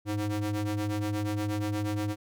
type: ring-modulated tone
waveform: square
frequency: 105.6 Hz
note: G#2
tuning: 29 cents sharp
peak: -26 dBFS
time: 0.05-2.16 s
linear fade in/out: 50 ms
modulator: 207 Hz
effects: none